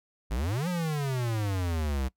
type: exponential two-way sweep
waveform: square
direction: up then down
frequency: 49 to 183.4 to 63.4 Hz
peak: -28 dBFS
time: 0.3-2.09 s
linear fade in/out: 20 ms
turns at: 0.68 s
effects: noise-tail reverb RT60 0.1 s tail -21 dB re dry